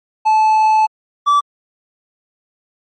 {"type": "tone pair in turn", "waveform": "triangle", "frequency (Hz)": [869, 1156.9], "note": ["A5", "D6"], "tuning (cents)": [-22, -26], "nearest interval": "perfect fourth", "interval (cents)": 496, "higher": "second", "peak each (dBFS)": -7, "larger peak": "neither", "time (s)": [[0.25, 0.87], [1.26, 1.41]], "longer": "first", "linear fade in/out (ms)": 20, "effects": ["MP3 32 kbps"]}